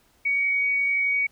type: tone with amplitude modulation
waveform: sine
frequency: 2249 Hz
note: C#7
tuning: 24 cents sharp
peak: -19 dBFS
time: 0.25-1.27 s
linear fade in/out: 10 ms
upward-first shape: sine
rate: 51.6 Hz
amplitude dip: 25%
effects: pink hiss -62 dBFS RMS until 1.31 s